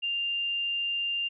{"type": "tone", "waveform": "sine", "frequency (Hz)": 2794, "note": "F7", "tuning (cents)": 0, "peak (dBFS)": -27, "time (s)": [0.02, 1.29], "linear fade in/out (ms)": 20, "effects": []}